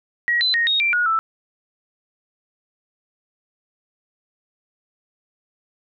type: tone with pitch steps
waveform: sine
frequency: 1906 / 4029 / 1864 / 3741 / 2356 / 1448 / 1322 Hz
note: A#6 / B7 / A#6 / A#7 / D7 / F#6 / E6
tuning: +38 / +34 / -1 / +5 / +5 / -38 / +5 cents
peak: -16 dBFS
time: 0.28-1.19 s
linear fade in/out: 0 ms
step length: 130 ms
effects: none